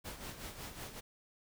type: noise with tremolo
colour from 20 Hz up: pink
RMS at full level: -44 dBFS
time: 0.04-1.01 s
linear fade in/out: 20 ms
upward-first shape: sine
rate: 5.4 Hz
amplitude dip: 60%
effects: none